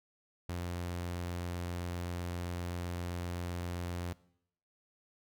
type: tone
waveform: sawtooth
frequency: 87.7 Hz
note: F2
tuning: 8 cents sharp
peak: -32 dBFS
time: 0.49-4.13 s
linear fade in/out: 0 ms
effects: noise-tail reverb RT60 0.7 s tail -20 dB re dry